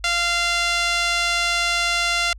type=tone with band-pass filter; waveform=5% pulse; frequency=692 Hz; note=F5; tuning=16 cents flat; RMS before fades=-21 dBFS; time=0.04-2.33 s; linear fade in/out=2 ms; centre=1800 Hz; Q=0.66; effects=added 50 Hz sine -37 dBFS peak until 2.38 s